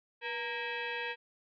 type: tone with frequency modulation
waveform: sine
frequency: 481.9 Hz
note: B4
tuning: 43 cents flat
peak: -34 dBFS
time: 0.21-1.16 s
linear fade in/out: 50 ms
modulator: 703 Hz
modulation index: 3.8
effects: none

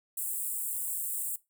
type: high-pass noise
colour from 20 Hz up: pink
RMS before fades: -34 dBFS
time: 0.17-1.36 s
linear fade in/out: 5 ms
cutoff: 7700 Hz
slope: 96 dB/octave
effects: noise-tail reverb RT60 0.2 s tail -19 dB re dry

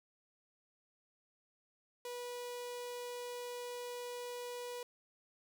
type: tone with notch filter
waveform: sawtooth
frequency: 488.1 Hz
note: B4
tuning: 20 cents flat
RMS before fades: -44 dBFS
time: 2.05-4.83 s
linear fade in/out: 2 ms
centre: 1600 Hz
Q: 1.9
effects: none

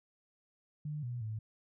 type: tone with pitch steps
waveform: sine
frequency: 150 / 121.7 / 109.1 Hz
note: D3 / B2 / A2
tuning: +37 / -25 / -14 cents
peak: -36 dBFS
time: 0.85-1.39 s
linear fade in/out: 5 ms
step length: 180 ms
effects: none

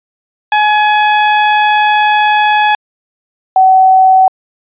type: tone pair in turn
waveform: sawtooth / sine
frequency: 844 / 756.1 Hz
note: G#5 / F#5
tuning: +28 / +37 cents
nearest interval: major second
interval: 191 cents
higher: first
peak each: -3 dBFS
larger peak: neither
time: 0.52-2.75 / 3.56-4.28 s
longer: first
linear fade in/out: 2 ms
effects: resampled to 8000 Hz

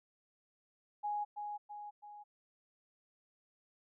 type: tone with echo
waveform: sine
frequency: 830.6 Hz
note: G#5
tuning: in tune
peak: -34 dBFS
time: 1.03-1.25 s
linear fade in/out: 20 ms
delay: 330 ms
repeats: 3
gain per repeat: -5 dB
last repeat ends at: 2.24 s
effects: none

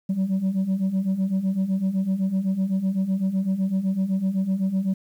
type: beating tone pair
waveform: sine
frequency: 186.1 / 194 Hz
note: F#3 / G3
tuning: +10 / -18 cents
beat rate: 7.9 Hz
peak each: -24 / -20 dBFS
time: 0.09-4.94 s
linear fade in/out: 10 ms
effects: tanh soft clip ceiling -18 dBFS + 9-bit

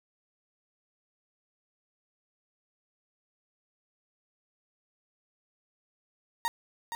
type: tone with echo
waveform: 35% pulse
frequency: 932.3 Hz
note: A#5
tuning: in tune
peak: -25 dBFS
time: 6.45-6.48 s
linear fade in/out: 0 ms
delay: 470 ms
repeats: 1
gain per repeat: -7 dB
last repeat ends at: 6.95 s
effects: none

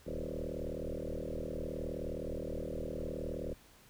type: tone with frequency modulation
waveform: sine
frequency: 277.2 Hz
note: C#4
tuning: in tune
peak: -36 dBFS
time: 0.06-3.54 s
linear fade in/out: 10 ms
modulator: 39.3 Hz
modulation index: 7.4
effects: pink hiss -61 dBFS RMS until 3.89 s

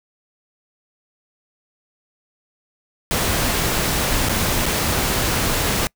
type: noise with dropouts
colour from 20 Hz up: pink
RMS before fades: -20 dBFS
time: 3.11-5.87 s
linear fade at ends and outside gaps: 0 ms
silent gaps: 4.287-4.294 / 4.657-4.663 s
effects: noise-tail reverb RT60 0.1 s tail -26 dB re dry

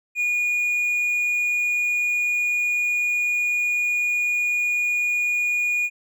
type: tone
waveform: triangle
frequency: 2444 Hz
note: D#7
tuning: 32 cents flat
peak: -18 dBFS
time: 0.15-5.9 s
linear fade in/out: 50 ms
effects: none

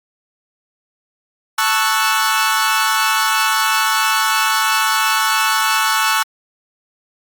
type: chord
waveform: sawtooth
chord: F# minor seventh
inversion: first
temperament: equal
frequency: 880 / 1108.7 / 1318.5 / 1480 Hz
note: A5 / C#6 / E6 / F#6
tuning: 0 / 0 / 0 / 0 cents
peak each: -16 dBFS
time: 1.58-6.23 s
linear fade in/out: 5 ms
effects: Opus 32 kbps

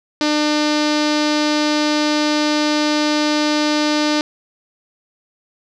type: tone with low-pass filter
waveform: sawtooth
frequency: 300 Hz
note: D4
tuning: 37 cents sharp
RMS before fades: -17 dBFS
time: 0.21-4.21 s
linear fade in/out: 0 ms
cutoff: 4800 Hz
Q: 3.1
effects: none

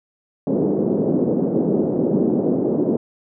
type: band-pass noise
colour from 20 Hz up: pink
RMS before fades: -19 dBFS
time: 0.47-2.97 s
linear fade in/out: 2 ms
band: 190 to 470 Hz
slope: 24 dB/octave
effects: none

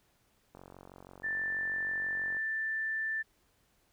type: click train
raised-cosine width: 1 ms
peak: -36 dBFS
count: 85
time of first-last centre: 0.55-2.368 s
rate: 46.2 Hz
type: tone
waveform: sine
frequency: 1770 Hz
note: A6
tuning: 10 cents sharp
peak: -31 dBFS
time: 1.23-3.23 s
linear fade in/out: 20 ms
effects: pink hiss -71 dBFS RMS until 3.92 s

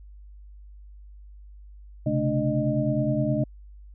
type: tone cluster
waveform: sine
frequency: 128.1 / 137.7 / 217.4 / 294.6 / 614 Hz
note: C3 / C#3 / A3 / D4 / D#5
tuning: -36 / -11 / -21 / +6 / -23 cents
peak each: -28 dBFS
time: 2.06-3.44 s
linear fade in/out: 5 ms
effects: added 50 Hz sine -43 dBFS peak until 3.94 s

